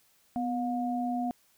sine tone pair together, 248.1 / 715.2 Hz, B3 / F5, +8 / +41 cents, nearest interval octave + tritone, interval 1833 cents, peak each -30 / -32 dBFS, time 0.36-1.31 s, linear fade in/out 0 ms, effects white hiss -66 dBFS RMS until 1.57 s

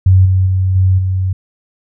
sine tone with level steps, 93.7 Hz, F#2, 22 cents sharp, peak -4 / -8 / -10 / -7 / -12 dBFS, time 0.06-1.33 s, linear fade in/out 5 ms, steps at 0.25 / 0.46 / 0.75 / 0.98 s, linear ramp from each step 10 ms, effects none

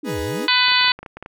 sine exponential two-way sweep, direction down then up, 329.6 to 69.9 to 329.6 Hz, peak -27 dBFS, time 0.03-0.47 s, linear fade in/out 5 ms, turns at 0.2 s
40% pulse chord, G# minor, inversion second, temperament equal, 311.1 / 415.3 / 493.9 Hz, D#4 / G#4 / B4, 0 / 0 / 0 cents, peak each -28 / -27 / -27 dBFS, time 0.04-0.49 s, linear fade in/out 50 ms
harmonic tone, 499.1 Hz, B4, 18 cents sharp, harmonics 2 / 3 / 4 / 5 / 6 / 7 / 8 / 9, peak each -22 / -22 / -22 / -22 / -22 / -22 / -22 / -22 dBFS, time 0.48-0.92 s, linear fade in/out 2 ms
clicks, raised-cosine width 0.5 ms, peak -20 dBFS, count 12, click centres 0.683 / 0.719 / 0.812 / 0.845 / 0.881 / 0.914 / 0.99 / 1.03 / 1.062 / 1.17 / 1.226 / 1.261 s
effects none

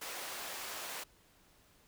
pink high-pass noise, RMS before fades -43 dBFS, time 0.01-1.04 s, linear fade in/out 10 ms, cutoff 610 Hz, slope 12 dB/octave, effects pink hiss -66 dBFS RMS until 1.87 s

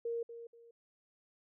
sine tone with echo, 466.2 Hz, A#4, in tune, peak -34 dBFS, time 0.05-0.23 s, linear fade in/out 5 ms, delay 240 ms, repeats 2, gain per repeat -11 dB, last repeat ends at 0.71 s, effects none

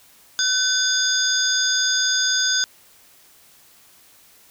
sine tone cluster, 1516 / 3533 / 4905 / 6520 Hz, F#6 / A7 / D#8 / G#8, +42 / +6 / -26 / -33 cents, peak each -23 dBFS, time 0.39-2.64 s, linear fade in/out 0 ms, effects white hiss -52 dBFS RMS until 4.5 s

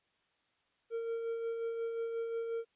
triangle tone with tremolo, 459.4 Hz, A#4, 25 cents flat, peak -31 dBFS, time 0.9-2.65 s, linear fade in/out 50 ms, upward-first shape sine, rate 5.6 Hz, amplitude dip 35%, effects white hiss -75 dBFS RMS until 2.75 s + resampled to 8000 Hz

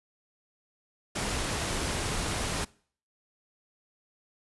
pink noise, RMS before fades -31 dBFS, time 1.15-2.65 s, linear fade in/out 10 ms, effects noise-tail reverb RT60 0.5 s tail -23 dB re dry + resampled to 24000 Hz

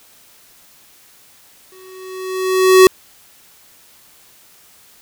square tone with exponential growth, 374.5 Hz, F#4, 21 cents sharp, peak -3 dBFS, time 1.72-2.87 s, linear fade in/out 1 ms, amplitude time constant 250 ms, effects white hiss -48 dBFS RMS until 5.01 s

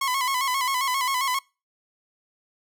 sawtooth tone with vibrato, 1046.5 Hz, C6, in tune, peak -19 dBFS, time 0.01-1.39 s, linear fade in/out 5 ms, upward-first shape square, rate 7.5 Hz, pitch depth 72 cents each way, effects noise-tail reverb RT60 0.3 s tail -25 dB re dry

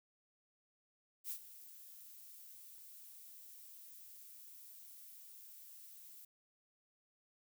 violet noise with ADSR envelope, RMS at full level -41 dBFS, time 1.24-6.25 s, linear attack 65 ms, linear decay 79 ms, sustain -15 dB, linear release 4 ms, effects none

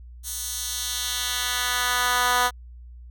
10% pulse tone with high-pass filter sweep, 246.9 Hz, B3, in tune, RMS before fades -25 dBFS, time 0.23-2.51 s, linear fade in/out 50 ms, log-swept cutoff 7600 to 850 Hz, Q 0.97, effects added 60 Hz sine -40 dBFS peak until 3.1 s

